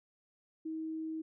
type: tone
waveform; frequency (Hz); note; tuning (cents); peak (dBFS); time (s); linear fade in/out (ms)
sine; 318.5; D#4; +41; -36; 0.65-1.22; 10
effects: none